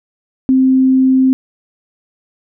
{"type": "tone", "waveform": "sine", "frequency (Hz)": 261.6, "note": "C4", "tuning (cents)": 0, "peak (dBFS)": -7, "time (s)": [0.49, 1.33], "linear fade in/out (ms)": 0, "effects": []}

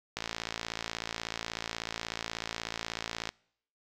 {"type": "click train", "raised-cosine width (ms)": 0.2, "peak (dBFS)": -16, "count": 177, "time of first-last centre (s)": [0.17, 3.291], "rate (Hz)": 56.4, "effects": ["noise-tail reverb RT60 0.7 s tail -26 dB re dry"]}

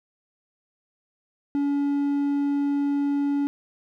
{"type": "tone", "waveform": "triangle", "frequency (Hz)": 284, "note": "C#4", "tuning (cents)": 42, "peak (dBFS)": -19, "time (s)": [1.55, 3.47], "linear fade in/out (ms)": 0, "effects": []}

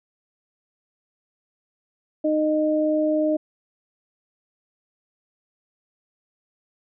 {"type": "tone pair together", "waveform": "sine", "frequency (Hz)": [308, 615], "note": ["D#4", "D#5"], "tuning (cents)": [-17, -20], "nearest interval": "octave", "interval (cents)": 1197, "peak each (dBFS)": -21, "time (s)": [2.24, 3.37], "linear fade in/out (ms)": 10, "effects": []}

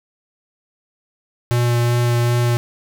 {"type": "tone with vibrato", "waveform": "square", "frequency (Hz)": 120, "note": "B2", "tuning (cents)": -49, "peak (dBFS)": -15, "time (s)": [1.51, 2.57], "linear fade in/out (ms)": 0, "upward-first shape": "sine", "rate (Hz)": 2.6, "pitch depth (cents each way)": 11, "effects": []}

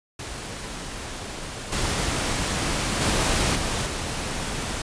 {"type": "noise with level steps", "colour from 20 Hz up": "pink", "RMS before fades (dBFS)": [-34, -25, -22, -26, -29], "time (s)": [0.19, 4.82], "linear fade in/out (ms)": 5, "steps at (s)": [1.72, 3.01, 3.55, 3.86], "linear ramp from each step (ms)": 5, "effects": ["resampled to 22050 Hz"]}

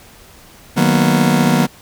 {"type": "chord", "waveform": "40% pulse", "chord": "B major seventh", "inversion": "first", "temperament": "just", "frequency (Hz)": [154.34, 185.21, 231.5, 246.9], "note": ["D#3", "F#3", "A#3", "B3"], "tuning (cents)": [-14, 2, -12, 0], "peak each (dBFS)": -16, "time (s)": [0.76, 1.67], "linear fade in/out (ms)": 20, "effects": ["pink hiss -43 dBFS RMS until 1.81 s"]}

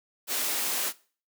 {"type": "high-pass noise", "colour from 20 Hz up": "white", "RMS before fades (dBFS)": -29, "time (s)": [0.27, 0.93], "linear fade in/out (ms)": 50, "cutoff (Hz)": 240, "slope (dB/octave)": 24, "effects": ["noise-tail reverb RT60 0.4 s tail -20 dB re dry"]}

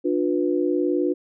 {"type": "chord", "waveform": "sine", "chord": "B diminished", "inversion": "first", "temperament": "just", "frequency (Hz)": [296.3, 355.6, 493.9], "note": ["D4", "F4", "B4"], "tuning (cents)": [15, 31, 0], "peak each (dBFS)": [-23, -22, -27], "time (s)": [0.04, 1.14], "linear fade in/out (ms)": 20, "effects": []}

